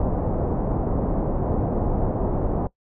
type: low-pass noise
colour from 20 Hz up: pink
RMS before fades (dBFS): -23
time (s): 0-2.67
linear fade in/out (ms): 2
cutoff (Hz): 800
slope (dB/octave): 24
effects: noise-tail reverb RT60 0.1 s tail -20 dB re dry